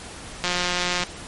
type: click train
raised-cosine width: 0.2 ms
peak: -6 dBFS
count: 107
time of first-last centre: 0.44-1.036 s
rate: 178 Hz
effects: pink hiss -38 dBFS RMS until 1.27 s + MP3 48 kbps